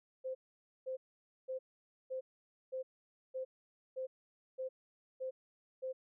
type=tone bursts; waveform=sine; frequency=520 Hz; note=C5; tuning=11 cents flat; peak=-37 dBFS; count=10; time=0.24-5.93 s; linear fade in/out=20 ms; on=110 ms; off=510 ms; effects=none